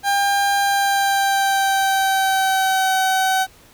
30% pulse tone with pitch glide, 800 to 759 Hz, G5 to F#5, +35 to +44 cents, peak -13 dBFS, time 0.03-3.47 s, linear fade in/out 50 ms, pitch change -91 cents, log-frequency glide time 0.57-2.95 s, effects pink hiss -49 dBFS RMS until 3.73 s

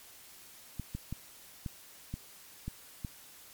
clicks, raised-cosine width 5 ms, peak -24 dBFS, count 7, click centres 0.797 / 0.95 / 1.126 / 1.662 / 2.14 / 2.68 / 3.048 s, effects white hiss -54 dBFS RMS until 3.53 s + MP3 96 kbps

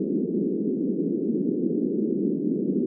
pink band-pass noise, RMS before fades -25 dBFS, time 0-2.86 s, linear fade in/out 5 ms, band 190 to 410 Hz, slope 48 dB/octave, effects none

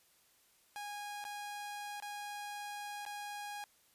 sawtooth tone with dropouts, 823 Hz, G#5, 16 cents flat, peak -38 dBFS, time 0.76-3.64 s, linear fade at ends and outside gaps 0 ms, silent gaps 1.241-1.251 / 2.001-2.024 / 3.052-3.063 s, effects white hiss -69 dBFS RMS until 3.94 s + resampled to 32000 Hz

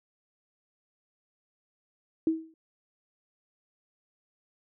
sine tone with exponential decay, 321.9 Hz, E4, 41 cents flat, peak -19 dBFS, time 2.27-2.54 s, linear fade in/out 2 ms, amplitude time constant 57 ms, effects none

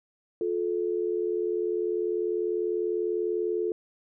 sine tone pair together, 354.6 / 434.7 Hz, F4 / A4, +26 / -21 cents, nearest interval major third, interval 353 cents, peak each -28 dBFS, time 0.41-3.72 s, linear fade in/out 2 ms, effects none

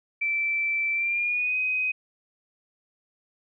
sine tone with pitch glide, 2331 to 2513 Hz, D7 to D#7, -14 to +17 cents, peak -23 dBFS, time 0.21-1.92 s, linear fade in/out 10 ms, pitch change +131 cents, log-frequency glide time 0.93-1.57 s, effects none

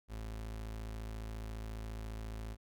35% pulse tone, 54.5 Hz, A1, 16 cents flat, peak -39 dBFS, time 0.08-2.57 s, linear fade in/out 50 ms, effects none

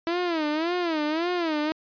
sawtooth tone with vibrato, 327.1 Hz, E4, 13 cents flat, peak -20 dBFS, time 0.07-1.72 s, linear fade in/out 0 ms, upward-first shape sine, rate 1.8 Hz, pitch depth 160 cents each way, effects resampled to 11025 Hz

